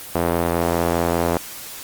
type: tone with band-pass filter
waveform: sawtooth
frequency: 85 Hz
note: F2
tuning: 46 cents flat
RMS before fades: -20 dBFS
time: 0.15-1.37 s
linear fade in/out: 0 ms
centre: 640 Hz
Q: 0.98
effects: white hiss -35 dBFS RMS until 1.83 s + Opus 24 kbps